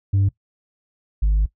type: tone pair in turn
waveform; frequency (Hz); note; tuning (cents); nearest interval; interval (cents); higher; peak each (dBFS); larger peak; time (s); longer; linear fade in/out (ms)
sine; 98.3 / 51.33; G2 / G#1; +5 / -20; major seventh; 1125; first; -12; neither; 0.13-0.29 / 1.22-1.46; second; 10
effects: noise-tail reverb RT60 0.1 s tail -19 dB re dry + tanh soft clip ceiling -13 dBFS